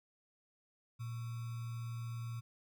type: tone with sample-and-hold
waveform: sine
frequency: 116.54 Hz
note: A#2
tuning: in tune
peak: -39 dBFS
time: 0.99-2.41 s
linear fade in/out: 20 ms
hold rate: 1225 Hz
effects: none